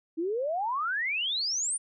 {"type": "exponential sweep", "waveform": "sine", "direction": "up", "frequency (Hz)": [311.1, 9480], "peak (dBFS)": -27, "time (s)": [0.17, 1.78], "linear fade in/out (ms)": 20, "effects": []}